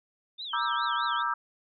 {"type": "tone with vibrato", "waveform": "sine", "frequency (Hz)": 3512, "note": "A7", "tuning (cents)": -4, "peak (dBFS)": -35, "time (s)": [0.38, 1.23], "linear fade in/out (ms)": 20, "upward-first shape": "triangle", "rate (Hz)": 4.9, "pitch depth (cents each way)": 260}
{"type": "chord", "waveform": "sine", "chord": "E half-diminished seventh", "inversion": "second", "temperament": "just", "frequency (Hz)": [949.3, 1186.7, 1318.5, 1582.2], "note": ["Bb5", "D6", "E6", "G6"], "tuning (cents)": [31, 18, 0, 16], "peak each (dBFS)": [-32, -32, -30, -34], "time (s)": [0.53, 1.34], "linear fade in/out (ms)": 5}
{"effects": []}